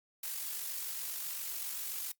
blue noise with amplitude modulation, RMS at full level -37 dBFS, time 0.23-2.12 s, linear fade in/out 5 ms, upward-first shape sine, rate 47.5 Hz, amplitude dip 45%, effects noise-tail reverb RT60 0.1 s tail -20 dB re dry + Opus 48 kbps

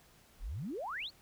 sine exponential sweep, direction up, 30.68 to 4823 Hz, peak -37 dBFS, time 0.39-1.11 s, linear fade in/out 50 ms, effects pink hiss -63 dBFS RMS until 1.21 s

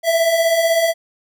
square beating tone pair, 649 / 665 Hz, E5 / E5, -27 / +15 cents, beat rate 16 Hz, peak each -22 / -15 dBFS, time 0.03-0.94 s, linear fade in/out 50 ms, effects none

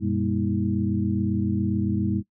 sine tone cluster, 93.6 / 120.9 / 201 / 238.9 / 321.7 Hz, F#2 / B2 / G3 / A#3 / E4, +20 / -36 / +44 / +43 / -42 cents, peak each -28 / -30 / -25 / -31 / -29 dBFS, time 0-2.23 s, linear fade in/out 50 ms, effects noise-tail reverb RT60 0.1 s tail -19 dB re dry

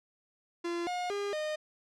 45% pulse tone with pitch steps, 343.5 / 717 / 405 / 613 Hz, F4 / F5 / G#4 / D#5, -29 / +45 / -43 / -26 cents, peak -32 dBFS, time 0.64-1.56 s, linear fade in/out 10 ms, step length 230 ms, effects low-pass 6000 Hz 12 dB/octave

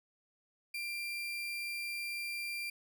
35% pulse tone, 2374 Hz, D7, 18 cents sharp, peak -35 dBFS, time 0.74-2.7 s, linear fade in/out 5 ms, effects none

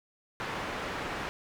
white low-pass noise, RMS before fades -36 dBFS, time 0.4-1.29 s, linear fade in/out 0 ms, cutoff 1700 Hz, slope 12 dB/octave, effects none

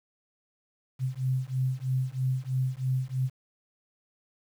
sine beating tone pair, 128.4 / 131.5 Hz, C3 / C3, -32 / +9 cents, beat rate 3.1 Hz, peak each -29 dBFS, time 0.99-3.3 s, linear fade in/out 50 ms, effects 9-bit

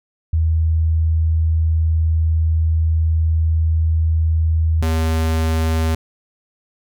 sine / square tone pair in turn, 80.4 / 80.4 Hz, E2 / E2, -43 / -43 cents, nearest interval unison, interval 0 cents, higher neither, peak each -13 / -16 dBFS, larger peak first, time 0.33-4.82 / 4.82-5.95 s, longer first, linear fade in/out 5 ms, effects none

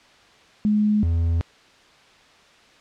sine / triangle tone pair in turn, 210.5 / 83.54 Hz, G#3 / E2, +24 / +24 cents, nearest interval octave + major third, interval 1600 cents, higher first, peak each -16 dBFS, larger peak neither, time 0.65-1.03 / 1.03-1.41 s, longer neither, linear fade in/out 0 ms, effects white hiss -52 dBFS RMS until 2.8 s + low-pass 4000 Hz 12 dB/octave

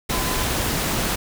sine tone in noise, 1016 Hz, B5, 49 cents sharp, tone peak -31 dBFS, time 0.11-0.44 s, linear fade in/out 10 ms, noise pink, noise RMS -23 dBFS, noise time 0.09-1.16 s, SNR -11 dB, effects none

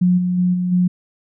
sine tone with level steps, 179.9 Hz, F#3, 48 cents flat, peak -11 / -16 / -13 / -17 / -12 dBFS, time 0.01-0.88 s, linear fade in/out 10 ms, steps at 0.17 / 0.37 / 0.53 / 0.71 s, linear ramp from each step 20 ms, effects none

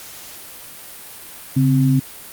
sine tone pair together, 138.58 / 261.6 Hz, C#3 / C4, 0 / 0 cents, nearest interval major seventh, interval 1100 cents, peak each -14 / -16 dBFS, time 1.56-2 s, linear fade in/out 10 ms, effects white hiss -37 dBFS RMS until 2.32 s + Opus 48 kbps

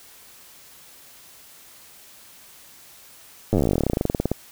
slowing click train, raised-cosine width 2 ms, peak -7 dBFS, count 30, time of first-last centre 3.53-4.316 s, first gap 9 ms, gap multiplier 1.07, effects white hiss -48 dBFS RMS until 4.51 s

